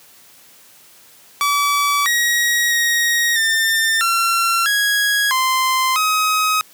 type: tone with pitch steps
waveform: sawtooth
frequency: 1148 / 1897 / 1881 / 1798 / 1362 / 1658 / 1039 / 1266 Hz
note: D6 / A#6 / A#6 / A6 / F6 / G#6 / C6 / D#6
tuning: -40 / +30 / +15 / +37 / -44 / -3 / -12 / +30 cents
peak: -11 dBFS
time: 1.41-6.61 s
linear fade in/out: 0 ms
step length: 650 ms
effects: white hiss -47 dBFS RMS until 6.73 s + high-pass 100 Hz 12 dB/octave